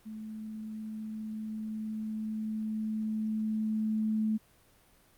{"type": "tone with level ramp", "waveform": "sine", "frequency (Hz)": 217.2, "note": "A3", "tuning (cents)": -22, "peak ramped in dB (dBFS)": [-39, -26], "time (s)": [0.05, 4.38], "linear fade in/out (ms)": 20, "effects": ["pink hiss -63 dBFS RMS until 5.17 s", "Opus 32 kbps"]}